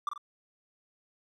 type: tone with echo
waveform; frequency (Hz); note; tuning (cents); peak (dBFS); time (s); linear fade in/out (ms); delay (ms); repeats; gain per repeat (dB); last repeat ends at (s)
triangle; 1176; D6; +2; -26; 0.07-0.09; 2; 44; 2; -6; 0.178
effects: none